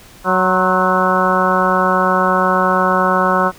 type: harmonic tone with a mistuned harmonic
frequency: 185.7 Hz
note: F#3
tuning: 7 cents sharp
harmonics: 1 / 2 / 3 / 4 / 5 / 6 / 7 / 8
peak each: -20 / -22 / -19 / -21 / -21 / -18 / -18 / -21 dBFS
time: 0.24-3.52 s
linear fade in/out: 50 ms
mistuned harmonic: 6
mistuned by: -54 cents
effects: pink hiss -42 dBFS RMS until 3.58 s